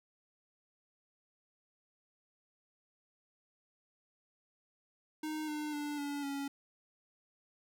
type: tone with pitch steps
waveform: square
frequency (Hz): 309.2 / 301.4 / 293.9 / 286.5 / 279.3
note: D#4 / D4 / D4 / D4 / C#4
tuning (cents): -11 / +45 / +1 / -43 / +13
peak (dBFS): -37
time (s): 5.23-6.48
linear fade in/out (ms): 5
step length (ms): 250
effects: none